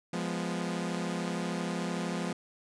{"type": "chord", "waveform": "sawtooth", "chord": "F diminished", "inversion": "none", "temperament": "equal", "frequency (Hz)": [174.61, 207.7, 246.9], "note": ["F3", "Ab3", "Cb4"], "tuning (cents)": [0, 0, 0], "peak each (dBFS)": [-30, -33, -34], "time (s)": [0.13, 2.33], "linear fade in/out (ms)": 5, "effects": ["resampled to 22050 Hz"]}